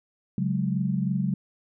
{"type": "chord", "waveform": "sine", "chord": "C# suspended fourth", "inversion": "none", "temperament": "just", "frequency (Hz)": [138.59, 184.79, 207.9], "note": ["C#3", "F#3", "G#3"], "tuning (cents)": [0, -2, 2], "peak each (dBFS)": [-28, -26, -29], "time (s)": [0.38, 1.34], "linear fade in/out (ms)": 2, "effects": []}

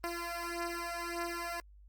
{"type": "beating tone pair", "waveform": "10% pulse", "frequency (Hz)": [341.8, 343.5], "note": ["F4", "F4"], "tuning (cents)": [-37, -29], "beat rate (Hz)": 1.7, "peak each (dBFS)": -31, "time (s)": [0.04, 1.6], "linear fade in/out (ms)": 0, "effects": ["added 50 Hz sine -54 dBFS peak until 1.88 s", "Opus 32 kbps"]}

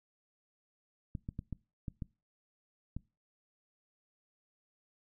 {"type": "clicks", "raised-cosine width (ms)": 5, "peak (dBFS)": -26, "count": 7, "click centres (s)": [1.152, 1.289, 1.391, 1.527, 1.882, 2.022, 2.966], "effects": ["noise-tail reverb RT60 0.3 s tail -23 dB re dry"]}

